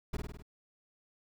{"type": "noise with echo", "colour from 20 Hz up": "brown", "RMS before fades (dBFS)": -32, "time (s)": [0.13, 0.17], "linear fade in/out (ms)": 10, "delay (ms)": 51, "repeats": 5, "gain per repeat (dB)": -3, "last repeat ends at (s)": 0.425, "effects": []}